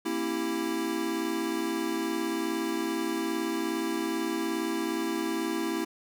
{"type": "chord", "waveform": "square", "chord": "A# diminished seventh", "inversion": "none", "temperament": "equal with one note detuned", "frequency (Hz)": [233.1, 270.5, 329.6, 392], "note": ["A#3", "C#4", "E4", "G4"], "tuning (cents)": [0, -42, 0, 0], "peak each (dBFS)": [-37, -37, -31, -37], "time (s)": [0.05, 5.85], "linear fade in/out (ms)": 10, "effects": []}